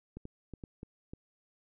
clicks, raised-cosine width 3 ms, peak -30 dBFS, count 6, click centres 0.17 / 0.254 / 0.537 / 0.638 / 0.831 / 1.135 s, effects none

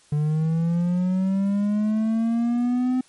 triangle linear sweep, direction up, 146.83 to 256.9 Hz, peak -17 dBFS, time 0.12-3.01 s, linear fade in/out 5 ms, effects white hiss -56 dBFS RMS until 3.08 s + MP3 48 kbps

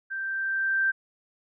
sine tone with level ramp, 1568 Hz, G6, in tune, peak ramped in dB -30 to -20 dBFS, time 0.1-0.92 s, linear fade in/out 20 ms, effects none

